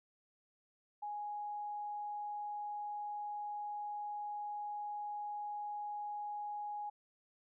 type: tone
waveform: sine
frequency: 830.6 Hz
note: G#5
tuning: in tune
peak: -39 dBFS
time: 1.02-6.9 s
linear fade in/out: 10 ms
effects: none